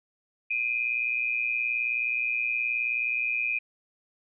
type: tone pair together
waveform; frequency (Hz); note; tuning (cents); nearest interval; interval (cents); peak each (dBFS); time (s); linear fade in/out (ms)
sine; 2404 / 2523; D7 / D#7; +40 / +23; minor second; 83; -28; 0.5-3.59; 10
effects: none

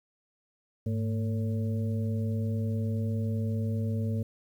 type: harmonic tone with a mistuned harmonic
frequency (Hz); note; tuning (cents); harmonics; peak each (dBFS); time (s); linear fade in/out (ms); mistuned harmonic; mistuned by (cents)
112.4; A2; +37; 1 / 2 / 4 / 5; -28 / -33 / -41 / -44; 0.86-4.23; 5; 1; -120
effects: 10-bit

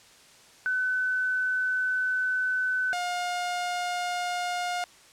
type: tone pair in turn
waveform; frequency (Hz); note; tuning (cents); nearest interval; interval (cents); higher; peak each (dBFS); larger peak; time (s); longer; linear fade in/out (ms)
sine / sawtooth; 1509 / 712.2; F#6 / F5; +34 / +34; octave + minor second; 1300; first; -24; neither; 0.66-2.93 / 2.93-4.84; first; 0
effects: white hiss -54 dBFS RMS until 5.12 s + low-pass 8000 Hz 12 dB/octave

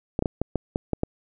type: clicks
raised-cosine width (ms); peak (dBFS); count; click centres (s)
2; -10; 8; 0.191 / 0.224 / 0.258 / 0.416 / 0.557 / 0.759 / 0.933 / 1.034
effects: none

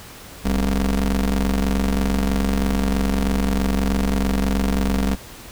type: ring-modulated tone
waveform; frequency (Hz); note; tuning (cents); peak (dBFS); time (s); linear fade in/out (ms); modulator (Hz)
30% pulse; 69.3; C#2; 0; -12; 0.44-5.16; 20; 127
effects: pink hiss -40 dBFS RMS until 5.51 s

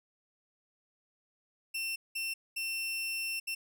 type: tone bursts at uneven times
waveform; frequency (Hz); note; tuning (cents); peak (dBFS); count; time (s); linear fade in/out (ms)
sawtooth; 2700; E7; +41; -30; 4; 1.74-1.96 / 2.15-2.34 / 2.56-3.4 / 3.47-3.55; 10
effects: none

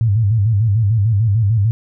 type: tone with vibrato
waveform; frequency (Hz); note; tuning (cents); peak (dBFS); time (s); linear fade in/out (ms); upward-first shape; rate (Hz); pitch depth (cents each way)
sine; 106.6; G#2; +46; -11; 0.01-1.71; 0; square; 6.7; 120
effects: none

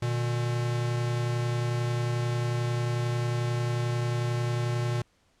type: tone pair together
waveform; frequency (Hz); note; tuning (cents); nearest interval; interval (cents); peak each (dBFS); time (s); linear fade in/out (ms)
square; 120 / 151.19; B2 / D#3; -49 / -49; major third; 400; -27 / -36; 0.02-5.02; 5
effects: pink hiss -67 dBFS RMS until 5.4 s + low-pass 8000 Hz 12 dB/octave

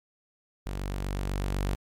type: tone with level ramp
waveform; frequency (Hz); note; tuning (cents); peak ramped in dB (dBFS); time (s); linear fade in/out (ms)
sawtooth; 48; G1; -36; -28 to -22; 0.66-1.75; 0
effects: MP3 96 kbps

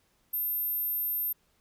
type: tone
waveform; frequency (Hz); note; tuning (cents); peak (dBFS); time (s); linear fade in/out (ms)
sine; 13240; G#9; -6; -26; 0.33-1.33; 10
effects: tanh soft clip ceiling -26 dBFS + pink hiss -70 dBFS RMS until 1.6 s

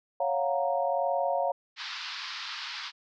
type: chord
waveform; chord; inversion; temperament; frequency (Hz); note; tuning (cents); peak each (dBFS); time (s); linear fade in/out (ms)
sine; Gb major seventh; second; equal; 554.4 / 698.5 / 740 / 932.3; Db5 / F5 / Gb5 / Bb5; 0 / 0 / 0 / 0; -29 / -29 / -34 / -33; 0.2-1.52; 5
type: band-pass noise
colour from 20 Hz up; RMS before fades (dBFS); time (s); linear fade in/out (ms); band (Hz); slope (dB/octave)
white; -38; 1.76-2.92; 50; 940 to 5000; 48
effects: none

